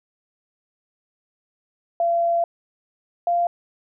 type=tone pair in turn; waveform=sine; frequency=682 / 693.5 Hz; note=F5 / F5; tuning=-41 / -12 cents; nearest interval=unison; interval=29 cents; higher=second; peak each=-17 dBFS; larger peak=neither; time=2-2.44 / 3.27-3.47 s; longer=first; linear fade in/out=2 ms; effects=none